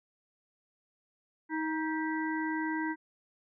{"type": "harmonic tone with a mistuned harmonic", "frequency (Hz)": 315.2, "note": "D#4", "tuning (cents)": 23, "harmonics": [1, 3, 5, 6], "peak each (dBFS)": [-32, -37, -39, -40], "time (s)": [1.49, 2.96], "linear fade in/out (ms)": 50, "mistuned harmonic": 6, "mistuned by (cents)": 59, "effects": []}